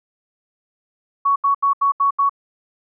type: tone bursts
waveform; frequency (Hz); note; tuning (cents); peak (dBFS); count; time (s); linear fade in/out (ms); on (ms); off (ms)
sine; 1117; C#6; +13; -13; 6; 1.25-2.295; 10; 110; 77
effects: none